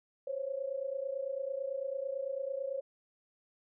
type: tone pair together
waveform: sine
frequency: 523.3 / 552.3 Hz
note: C5 / C#5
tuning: 0 / -6 cents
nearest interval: minor second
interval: 94 cents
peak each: -38 / -36 dBFS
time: 0.27-2.81 s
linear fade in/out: 5 ms
effects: none